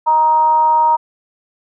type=tone with frequency modulation; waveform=sine; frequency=939 Hz; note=A#5; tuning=12 cents sharp; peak=-9 dBFS; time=0.06-0.97 s; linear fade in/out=20 ms; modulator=317 Hz; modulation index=0.29; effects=none